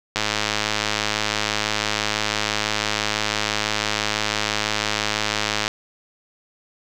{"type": "click train", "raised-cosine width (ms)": 0.2, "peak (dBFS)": -3, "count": 586, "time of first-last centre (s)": [0.16, 5.679], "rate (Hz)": 106, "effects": []}